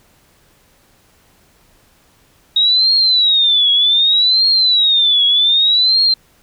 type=tone with vibrato; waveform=sine; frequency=3766 Hz; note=A#7; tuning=17 cents sharp; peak=-9 dBFS; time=2.56-6.14 s; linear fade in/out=5 ms; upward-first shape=triangle; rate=0.65 Hz; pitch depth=220 cents each way; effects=pink hiss -53 dBFS RMS until 6.42 s